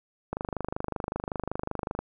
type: click train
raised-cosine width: 1 ms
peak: -16 dBFS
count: 43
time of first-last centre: 0.33-1.99 s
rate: 25.3 Hz
effects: none